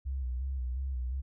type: tone with vibrato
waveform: sine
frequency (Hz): 64.4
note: C2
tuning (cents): -27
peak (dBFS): -31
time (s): 0.05-1.22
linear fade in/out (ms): 20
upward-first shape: square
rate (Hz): 2.8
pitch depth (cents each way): 63
effects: none